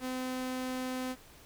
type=tone; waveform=sawtooth; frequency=256.1 Hz; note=C4; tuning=37 cents flat; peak=-30 dBFS; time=0-1.16 s; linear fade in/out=50 ms; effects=pink hiss -56 dBFS RMS until 1.45 s